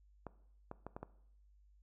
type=clicks; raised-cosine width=1 ms; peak=-30 dBFS; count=5; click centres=0.267 / 0.714 / 0.866 / 0.965 / 1.03 s; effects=noise-tail reverb RT60 0.7 s tail -18 dB re dry + added 50 Hz sine -63 dBFS peak until 1.82 s